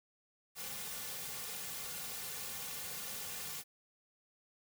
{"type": "noise with comb filter", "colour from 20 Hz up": "white", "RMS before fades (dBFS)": -43, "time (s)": [0.55, 3.64], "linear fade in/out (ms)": 50, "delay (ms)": 3.1, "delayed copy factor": -0.85, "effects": []}